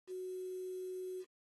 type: tone with quantisation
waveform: sine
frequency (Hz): 370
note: F#4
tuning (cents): 0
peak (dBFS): -40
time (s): 0.07-1.25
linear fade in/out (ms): 50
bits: 10
effects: AAC 32 kbps